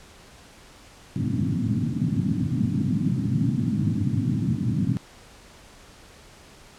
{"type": "band-pass noise", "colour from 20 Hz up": "pink", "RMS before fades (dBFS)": -24, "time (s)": [1.16, 4.97], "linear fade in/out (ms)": 0, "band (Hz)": [100, 280], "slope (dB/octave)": 48, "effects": ["pink hiss -49 dBFS RMS until 6.78 s", "low-pass 9000 Hz 12 dB/octave"]}